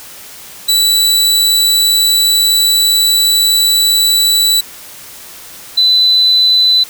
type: tone pair in turn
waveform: sawtooth / sine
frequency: 3951 / 4006 Hz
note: B7 / B7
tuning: 0 / +24 cents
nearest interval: unison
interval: 24 cents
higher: second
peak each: -5 / -6 dBFS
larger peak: first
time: 0.68-4.61 / 5.77-6.84 s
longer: first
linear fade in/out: 10 ms
effects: white hiss -33 dBFS RMS until 6.89 s